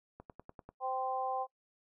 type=click train; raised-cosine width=1 ms; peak=-34 dBFS; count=6; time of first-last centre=0.2-0.69 s; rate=10.2 Hz
type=harmonic tone; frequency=260 Hz; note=C4; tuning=11 cents flat; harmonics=2 / 3 / 4; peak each=-40 / -34 / -40 dBFS; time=0.8-1.47 s; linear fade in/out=50 ms
effects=noise-tail reverb RT60 0.1 s tail -20 dB re dry